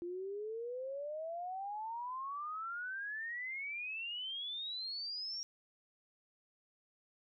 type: exponential sweep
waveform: sine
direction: up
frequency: 342.4 to 5640 Hz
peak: -39 dBFS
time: 0.02-5.43 s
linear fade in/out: 0 ms
effects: none